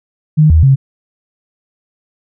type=tone with pitch steps; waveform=sine; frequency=153.8 / 79.5 / 135.2 Hz; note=D#3 / D#2 / C#3; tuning=-20 / +38 / -43 cents; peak=-4 dBFS; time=0.37-0.76 s; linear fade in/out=20 ms; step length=130 ms; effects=none